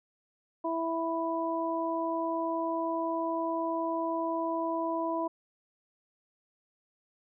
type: harmonic tone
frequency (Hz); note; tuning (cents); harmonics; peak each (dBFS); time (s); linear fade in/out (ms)
329.6; E4; 0; 1 / 2 / 3; -33 / -33 / -33; 0.64-5.28; 10
effects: none